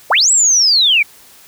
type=linear two-way sweep; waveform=sine; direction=up then down; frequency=387.2 to 7900 to 2206 Hz; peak=-8 dBFS; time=0.1-1.03 s; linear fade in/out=10 ms; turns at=0.31 s; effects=white hiss -43 dBFS RMS until 1.47 s